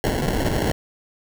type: noise with sample-and-hold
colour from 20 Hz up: pink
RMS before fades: -22 dBFS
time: 0.04-0.72 s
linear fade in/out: 0 ms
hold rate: 1225 Hz
effects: none